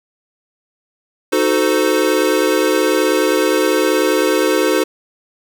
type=chord; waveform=square; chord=D# diminished seventh; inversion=none; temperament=equal with one note detuned; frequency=311.1 / 370 / 440 / 515.5 Hz; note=D#4 / F#4 / A4 / C5; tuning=0 / 0 / 0 / -26 cents; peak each=-19 dBFS; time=1.32-4.84 s; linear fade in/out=10 ms; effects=none